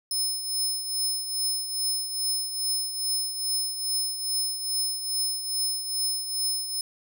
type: tone with tremolo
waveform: 20% pulse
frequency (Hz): 5200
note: E8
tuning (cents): -24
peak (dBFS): -18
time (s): 0.11-6.81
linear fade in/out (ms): 2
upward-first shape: triangle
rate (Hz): 2.4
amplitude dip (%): 65
effects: none